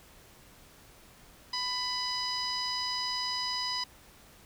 sawtooth tone with low-pass filter, 996 Hz, B5, 14 cents sharp, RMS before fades -33 dBFS, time 1.53-3.84 s, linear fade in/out 5 ms, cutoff 4900 Hz, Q 9, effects pink hiss -56 dBFS RMS until 4.45 s

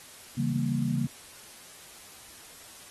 sine chord, C# diminished seventh, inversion none, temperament equal, 138.59 / 164.81 / 196 / 233.1 Hz, C#3 / E3 / G3 / Bb3, 0 / 0 / 0 / 0 cents, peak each -29 / -33 / -34 / -29 dBFS, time 0.37-1.07 s, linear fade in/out 10 ms, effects white hiss -49 dBFS RMS until 2.9 s + AAC 32 kbps

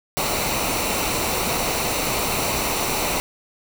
pink noise with comb filter, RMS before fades -23 dBFS, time 0.17-3.2 s, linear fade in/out 0 ms, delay 0.6 ms, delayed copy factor -0.55, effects none

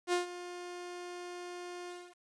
sawtooth tone with ADSR envelope, 354.6 Hz, F4, 26 cents sharp, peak -23 dBFS, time 0.07-2.16 s, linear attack 58 ms, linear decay 130 ms, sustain -15 dB, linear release 270 ms, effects resampled to 22050 Hz + 10-bit

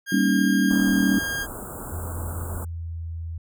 40% pulse tone, 1616 Hz, G#6, 48 cents flat, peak -25 dBFS, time 0.06-1.47 s, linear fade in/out 50 ms
sine chord, Eb dominant seventh, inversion first, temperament equal, 196 / 233.1 / 277.2 / 311.1 Hz, G3 / Bb3 / Db4 / Eb4, 0 / 0 / 0 / 0 cents, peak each -21 / -25 / -22 / -27 dBFS, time 0.12-1.19 s, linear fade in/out 5 ms
pink band-stop noise, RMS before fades -35 dBFS, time 0.7-2.65 s, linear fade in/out 10 ms, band 1500 to 7400 Hz, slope 96 dB/octave
sine tone with pitch glide, 84.4 to 82.62 Hz, E2 to E2, +41 to +4 cents, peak -29 dBFS, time 1.92-3.38 s, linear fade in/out 5 ms, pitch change -37 cents, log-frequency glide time 2.41-3.08 s
effects none

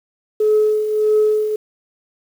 sine tone with tremolo, 427.6 Hz, A4, 49 cents flat, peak -9 dBFS, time 0.4-1.56 s, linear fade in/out 5 ms, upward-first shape triangle, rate 1.6 Hz, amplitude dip 65%, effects tanh soft clip ceiling -7 dBFS + 7-bit

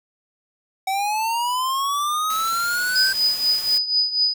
square linear sweep, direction up, 757 to 1568 Hz, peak -21 dBFS, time 0.87-3.13 s, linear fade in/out 5 ms
white noise, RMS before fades -34 dBFS, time 2.3-3.78 s, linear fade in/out 2 ms
sine tone with tremolo, 4978 Hz, D#8, in tune, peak -14 dBFS, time 2.95-4.34 s, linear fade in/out 10 ms, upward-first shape triangle, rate 4.1 Hz, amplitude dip 80%
effects none

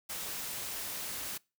white noise, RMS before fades -39 dBFS, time 0.09-1.38 s, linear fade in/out 10 ms, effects noise-tail reverb RT60 0.3 s tail -25 dB re dry

